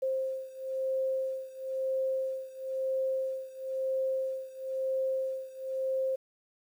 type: beating tone pair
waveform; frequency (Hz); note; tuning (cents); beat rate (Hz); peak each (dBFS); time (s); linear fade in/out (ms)
sine; 527 / 528; C5 / C5; +12 / +16; 1; -32 / -34; 0.02-6.16; 10
effects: 10-bit

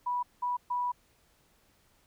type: tone bursts at uneven times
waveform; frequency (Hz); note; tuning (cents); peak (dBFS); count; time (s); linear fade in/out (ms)
sine; 981; B5; -12; -28; 3; 0.06-0.23 / 0.42-0.57 / 0.7-0.92; 10
effects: pink hiss -67 dBFS RMS until 2.06 s

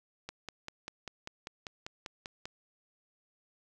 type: click train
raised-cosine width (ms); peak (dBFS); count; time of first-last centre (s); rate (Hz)
0.2; -23; 12; 0.29-2.455; 5.08
effects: none

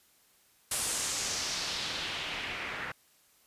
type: noise with low-pass filter sweep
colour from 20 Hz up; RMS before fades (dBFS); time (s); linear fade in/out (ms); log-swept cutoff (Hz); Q
white; -35; 0.71-2.92; 5; 10000 to 1800; 1.9
effects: white hiss -65 dBFS RMS until 3.46 s + resampled to 32000 Hz

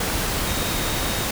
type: tone in noise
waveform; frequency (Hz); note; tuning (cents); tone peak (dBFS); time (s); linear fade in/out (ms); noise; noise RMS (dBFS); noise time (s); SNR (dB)
sine; 3729; A#7; 0; -34; 0.47-1.25; 5; pink; -24; 0-1.31; -13
effects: none

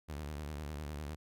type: tone with vibrato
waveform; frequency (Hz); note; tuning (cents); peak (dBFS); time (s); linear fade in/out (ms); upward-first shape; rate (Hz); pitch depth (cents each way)
sawtooth; 74.4; D2; +23; -36; 0.08-1.16; 20; triangle; 9.9; 120
effects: none

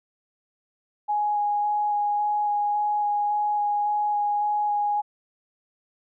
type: tone with vibrato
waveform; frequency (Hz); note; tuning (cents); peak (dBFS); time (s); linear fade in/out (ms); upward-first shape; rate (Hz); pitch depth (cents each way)
sine; 830.6; G#5; 0; -21; 1.08-5.02; 20; square; 1.8; 8
effects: none

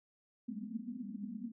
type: band-pass noise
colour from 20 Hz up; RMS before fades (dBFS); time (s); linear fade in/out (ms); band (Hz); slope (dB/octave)
pink; -43; 0.48-1.52; 5; 200 to 250; 96
effects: none

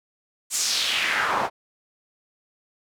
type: noise with band-pass filter sweep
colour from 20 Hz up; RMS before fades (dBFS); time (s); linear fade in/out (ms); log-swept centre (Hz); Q
pink; -24; 0.5-1.5; 50; 8300 to 760; 2.3
effects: none

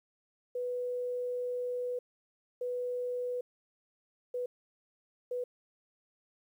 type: tone bursts at uneven times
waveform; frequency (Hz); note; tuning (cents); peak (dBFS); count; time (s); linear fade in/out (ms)
sine; 493.9; B4; 0; -32; 4; 0.55-1.99 / 2.61-3.41 / 4.34-4.46 / 5.31-5.44; 5
effects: 11-bit

